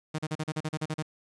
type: tone bursts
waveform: sawtooth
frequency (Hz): 155.56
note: D#3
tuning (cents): 0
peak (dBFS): -25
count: 11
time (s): 0.14-1.027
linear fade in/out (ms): 10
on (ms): 47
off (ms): 37
effects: resampled to 22050 Hz + 9-bit

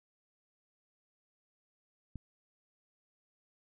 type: click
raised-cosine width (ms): 5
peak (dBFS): -30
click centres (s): 2.157
effects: none

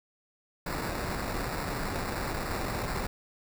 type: noise with sample-and-hold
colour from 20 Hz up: pink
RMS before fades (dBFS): -33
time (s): 0.66-3.07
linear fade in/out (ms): 5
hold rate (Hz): 3150
effects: none

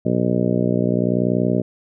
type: harmonic tone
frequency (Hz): 60.7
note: B1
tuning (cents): -29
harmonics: 2 / 3 / 4 / 5 / 6 / 7 / 8 / 9 / 10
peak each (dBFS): -24 / -21 / -22 / -28 / -25 / -27 / -29 / -32 / -27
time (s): 0.05-1.62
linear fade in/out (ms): 10
effects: none

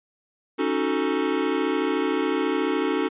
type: chord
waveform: square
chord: D# half-diminished seventh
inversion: third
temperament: equal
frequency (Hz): 277.2 / 311.1 / 370 / 440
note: C#4 / D#4 / F#4 / A4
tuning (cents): 0 / 0 / 0 / 0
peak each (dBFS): -28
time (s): 0.58-3.09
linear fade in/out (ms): 20
effects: resampled to 8000 Hz

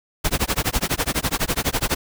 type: noise with tremolo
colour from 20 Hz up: pink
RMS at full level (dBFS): -19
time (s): 0.24-1.95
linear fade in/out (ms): 10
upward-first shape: sine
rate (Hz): 12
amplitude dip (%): 100
effects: none

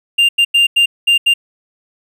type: tone bursts at uneven times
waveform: triangle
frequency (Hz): 2794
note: F7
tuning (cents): 0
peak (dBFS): -6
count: 6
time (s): 0.18-0.29 / 0.38-0.45 / 0.54-0.67 / 0.76-0.86 / 1.07-1.18 / 1.26-1.34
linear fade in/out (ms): 10
effects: none

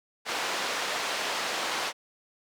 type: band-pass noise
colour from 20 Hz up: pink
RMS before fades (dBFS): -31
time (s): 0.25-1.93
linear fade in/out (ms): 50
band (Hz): 600 to 5500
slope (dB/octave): 12
effects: none

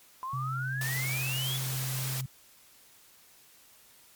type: exponential sweep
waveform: sine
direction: up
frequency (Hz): 1014 to 3444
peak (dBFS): -33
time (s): 0.23-1.57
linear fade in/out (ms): 0
type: tone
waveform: sine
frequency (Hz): 130.81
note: C3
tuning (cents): 0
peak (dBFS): -32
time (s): 0.33-2.26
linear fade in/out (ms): 5
type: noise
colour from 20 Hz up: white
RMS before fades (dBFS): -36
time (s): 0.81-2.21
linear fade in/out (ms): 2
effects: white hiss -58 dBFS RMS until 4.15 s + MP3 96 kbps

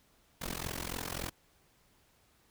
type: noise with amplitude modulation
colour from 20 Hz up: pink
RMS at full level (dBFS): -35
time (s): 0.41-1.3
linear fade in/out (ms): 10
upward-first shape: sine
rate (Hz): 43.6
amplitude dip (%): 95
effects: pink hiss -68 dBFS RMS until 2.5 s

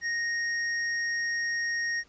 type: tone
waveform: square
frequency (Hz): 1864.7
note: A#6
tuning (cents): 0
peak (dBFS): -28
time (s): 0.01-2.04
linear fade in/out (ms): 50
effects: pink hiss -61 dBFS RMS until 2.08 s + resampled to 16000 Hz

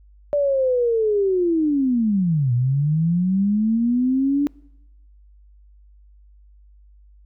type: linear two-way sweep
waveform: sine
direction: down then up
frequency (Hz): 587 to 118.6 to 290.8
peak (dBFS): -16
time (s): 0.33-4.47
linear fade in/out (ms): 0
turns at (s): 2.53
effects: noise-tail reverb RT60 0.9 s tail -26 dB re dry + added 50 Hz sine -47 dBFS peak until 7.25 s

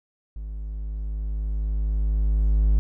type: tone with level ramp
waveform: triangle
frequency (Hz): 52.1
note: G#1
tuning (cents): +6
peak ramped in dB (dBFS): -29 to -13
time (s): 0.36-2.79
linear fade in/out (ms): 0
effects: none

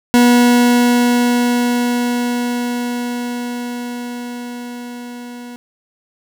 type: tone with level ramp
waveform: 40% pulse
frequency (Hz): 242.6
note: B3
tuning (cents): -31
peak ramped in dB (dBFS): -6 to -29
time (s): 0.14-5.56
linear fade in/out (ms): 0
effects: none

